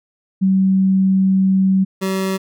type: tone pair in turn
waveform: sine / 25% pulse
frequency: 190.8 / 190.8 Hz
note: G3 / G3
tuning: -47 / -47 cents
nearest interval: unison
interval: 0 cents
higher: neither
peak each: -11 / -14 dBFS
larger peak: first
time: 0.41-1.85 / 2.01-2.38 s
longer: first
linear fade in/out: 20 ms
effects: none